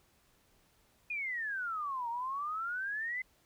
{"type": "exponential two-way sweep", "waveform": "sine", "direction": "down then up", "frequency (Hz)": [2489, 918, 2063], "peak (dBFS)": -34, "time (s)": [1.1, 3.22], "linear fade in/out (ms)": 5, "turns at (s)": 2.09, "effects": ["pink hiss -69 dBFS RMS until 3.45 s"]}